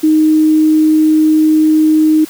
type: tone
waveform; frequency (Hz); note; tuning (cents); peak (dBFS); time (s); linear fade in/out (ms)
sine; 311.1; D#4; 0; -6; 0.03-2.25; 10
effects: white hiss -34 dBFS RMS until 2.29 s